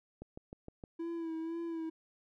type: click train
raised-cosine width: 2 ms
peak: -32 dBFS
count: 5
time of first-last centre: 0.22-0.838 s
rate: 6.47 Hz
type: tone with vibrato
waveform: triangle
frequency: 329.6 Hz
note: E4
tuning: in tune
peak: -34 dBFS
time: 0.99-1.9 s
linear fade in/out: 10 ms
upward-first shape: sine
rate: 2 Hz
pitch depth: 40 cents each way
effects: none